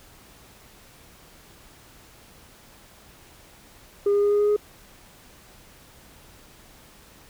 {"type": "tone with pitch steps", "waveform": "sine", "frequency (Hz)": [405.1, 407.4, 409.8, 412.2, 414.6, 417], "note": ["G#4", "G#4", "G#4", "G#4", "G#4", "G#4"], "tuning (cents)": [-43, -33, -23, -13, -3, 7], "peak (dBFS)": -15, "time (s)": [4.06, 4.564], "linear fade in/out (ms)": 5, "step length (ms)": 84, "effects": ["tanh soft clip ceiling -16 dBFS", "pink hiss -51 dBFS RMS until 7.29 s"]}